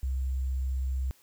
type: tone with sample-and-hold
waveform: sine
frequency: 65.41 Hz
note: C2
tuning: in tune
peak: -27 dBFS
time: 0.03-1.11 s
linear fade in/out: 0 ms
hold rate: 7350 Hz
effects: white hiss -62 dBFS RMS until 1.22 s